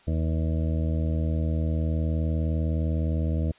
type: harmonic tone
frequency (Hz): 79.7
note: D#2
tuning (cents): +42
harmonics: 1 / 2 / 3 / 4 / 6 / 7 / 8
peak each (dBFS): -24 / -30 / -34 / -36 / -40 / -41 / -42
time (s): 0.07-3.52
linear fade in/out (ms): 10
effects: white hiss -57 dBFS RMS until 3.58 s + resampled to 8000 Hz